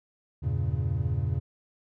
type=chord; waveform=triangle; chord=E diminished seventh; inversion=none; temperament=equal; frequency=82.41 / 98 / 116.54 / 138.59 Hz; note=E2 / G2 / Bb2 / Db3; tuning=0 / 0 / 0 / 0 cents; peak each=-29 dBFS; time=0.42-1.4 s; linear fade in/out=20 ms; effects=none